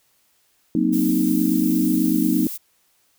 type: chord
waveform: sine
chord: C half-diminished seventh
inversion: second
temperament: equal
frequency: 185 / 233.1 / 261.6 / 311.1 Hz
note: Gb3 / Bb3 / C4 / Eb4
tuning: 0 / 0 / 0 / 0 cents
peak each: -24 / -22 / -22 / -20 dBFS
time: 0.75-2.47 s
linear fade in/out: 2 ms
type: noise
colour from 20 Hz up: violet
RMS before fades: -31 dBFS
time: 0.92-2.58 s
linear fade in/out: 20 ms
effects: white hiss -63 dBFS RMS until 3.18 s